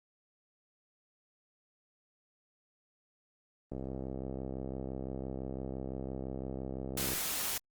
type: click train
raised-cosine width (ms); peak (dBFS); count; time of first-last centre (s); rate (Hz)
2; -26; 226; 3.72-7.134; 65.9
type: noise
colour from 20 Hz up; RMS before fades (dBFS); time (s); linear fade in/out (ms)
white; -35; 6.97-7.58; 5
effects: Opus 24 kbps